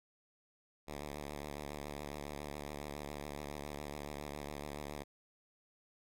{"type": "tone with vibrato", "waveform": "5% pulse", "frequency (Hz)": 73, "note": "D2", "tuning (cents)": -10, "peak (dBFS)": -31, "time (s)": [0.87, 5.04], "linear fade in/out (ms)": 20, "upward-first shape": "sine", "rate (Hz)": 7.2, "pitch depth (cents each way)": 54, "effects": ["AAC 64 kbps"]}